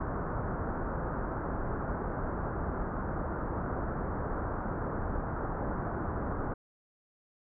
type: low-pass noise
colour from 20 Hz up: pink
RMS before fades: -34 dBFS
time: 0-6.54 s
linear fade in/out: 10 ms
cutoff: 1500 Hz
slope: 48 dB/octave
effects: none